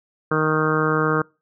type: harmonic tone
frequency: 155.56 Hz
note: D#3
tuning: in tune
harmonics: 1 / 2 / 3 / 4 / 5 / 6 / 7 / 8 / 9 / 10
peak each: -24 / -25 / -22 / -33 / -35 / -34 / -28 / -25 / -27 / -29 dBFS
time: 0.31-1.22 s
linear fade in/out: 5 ms
effects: noise-tail reverb RT60 0.3 s tail -26 dB re dry